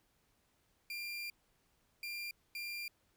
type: tone bursts at uneven times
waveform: 30% pulse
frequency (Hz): 2387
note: D7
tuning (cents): +28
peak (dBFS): -38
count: 3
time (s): 0.9-1.3 / 2.03-2.31 / 2.55-2.88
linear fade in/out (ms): 2
effects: pink hiss -75 dBFS RMS until 3.16 s